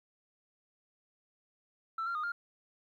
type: tone with pitch steps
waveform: sine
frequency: 1330 / 1382 / 1230 / 1402 Hz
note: E6 / F6 / D#6 / F6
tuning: +15 / -19 / -20 / +6 cents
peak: -31 dBFS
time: 1.98-2.32 s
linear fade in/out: 5 ms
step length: 85 ms
effects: tanh soft clip ceiling -30 dBFS + 12-bit